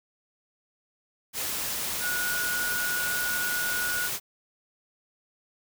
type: tone in noise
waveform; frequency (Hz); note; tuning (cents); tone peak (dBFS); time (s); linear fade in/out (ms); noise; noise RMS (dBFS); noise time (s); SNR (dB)
sine; 1454; F#6; -31; -28; 2-4.1; 50; white; -31; 1.33-4.2; 0
effects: none